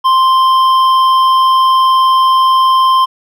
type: tone with hard clipping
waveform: sine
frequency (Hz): 1046.5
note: C6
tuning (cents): 0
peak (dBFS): -8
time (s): 0.04-3.06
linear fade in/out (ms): 20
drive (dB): 7
effects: none